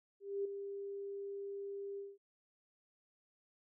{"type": "tone with ADSR envelope", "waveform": "sine", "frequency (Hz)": 398.6, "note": "G4", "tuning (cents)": 29, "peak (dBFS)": -33, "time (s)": [0.2, 2.18], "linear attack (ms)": 250, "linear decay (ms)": 6, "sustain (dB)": -8, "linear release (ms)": 200, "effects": []}